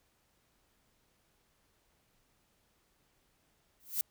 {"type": "noise with exponential growth", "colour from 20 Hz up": "violet", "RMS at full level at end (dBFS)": -28, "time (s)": [3.8, 4.01], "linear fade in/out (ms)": 1, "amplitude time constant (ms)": 44, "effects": ["pink hiss -73 dBFS RMS until 4.1 s"]}